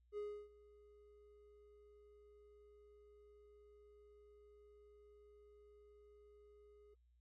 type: tone with ADSR envelope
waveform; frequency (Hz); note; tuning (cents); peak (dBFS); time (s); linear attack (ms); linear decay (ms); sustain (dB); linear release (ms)
triangle; 415.3; G#4; 0; -39; 0.12-6.94; 55; 310; -22; 5
effects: added 60 Hz sine -70 dBFS peak until 7.2 s + AAC 32 kbps